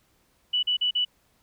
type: tone bursts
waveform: sine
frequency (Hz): 2960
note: F#7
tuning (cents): 0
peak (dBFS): -21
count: 4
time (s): 0.53-1.05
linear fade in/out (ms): 10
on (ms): 100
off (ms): 40
effects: pink hiss -66 dBFS RMS until 1.42 s